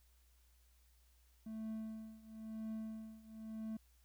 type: tone with tremolo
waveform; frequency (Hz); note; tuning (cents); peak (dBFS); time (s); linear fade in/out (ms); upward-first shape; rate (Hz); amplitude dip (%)
triangle; 220; A3; 0; -38; 1.46-3.77; 5; triangle; 0.99; 90
effects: added 60 Hz sine -67 dBFS peak until 4.04 s + white hiss -75 dBFS RMS until 4.04 s